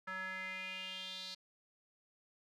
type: tone with band-pass filter sweep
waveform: square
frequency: 187.5 Hz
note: F#3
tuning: 23 cents sharp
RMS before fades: -44 dBFS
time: 0.07-1.35 s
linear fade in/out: 10 ms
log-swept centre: 1500 to 4300 Hz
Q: 5.2
effects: none